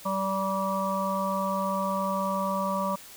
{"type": "harmonic tone", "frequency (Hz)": 193.3, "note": "G3", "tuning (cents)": -24, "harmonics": [1, 3, 5, 6], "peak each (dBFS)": [-31, -31, -31, -31], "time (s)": [0.05, 2.96], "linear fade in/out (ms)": 10, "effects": ["white hiss -47 dBFS RMS until 3.16 s"]}